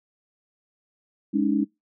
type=chord; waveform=sine; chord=Ab suspended fourth; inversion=none; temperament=equal with one note detuned; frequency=207.7 / 281.1 / 311.1 Hz; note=Ab3 / Db4 / Eb4; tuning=0 / +24 / 0 cents; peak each=-24 / -23 / -25 dBFS; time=1.33-1.65 s; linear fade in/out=20 ms; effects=noise-tail reverb RT60 0.2 s tail -24 dB re dry